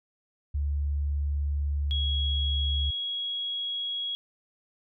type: tone with pitch glide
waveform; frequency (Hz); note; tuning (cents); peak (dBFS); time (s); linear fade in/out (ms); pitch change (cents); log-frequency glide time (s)
sine; 72 to 71.46; D2 to D2; -34 to -47; -25; 0.54-2.91; 10; -13; 1.76-2.19
type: tone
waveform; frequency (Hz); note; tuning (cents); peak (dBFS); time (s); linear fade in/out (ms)
sine; 3318; G#7; -2; -29; 1.91-4.15; 0
effects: none